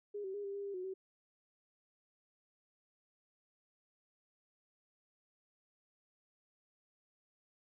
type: tone with pitch steps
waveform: sine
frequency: 411 / 382.3 / 408.6 / 396.7 / 401.8 / 399.3 / 366.7 / 380.1 Hz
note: G#4 / G4 / G#4 / G4 / G4 / G4 / F#4 / F#4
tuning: -18 / -43 / -28 / +21 / +43 / +32 / -15 / +47 cents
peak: -39 dBFS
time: 0.14-0.94 s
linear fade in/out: 10 ms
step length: 100 ms
effects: none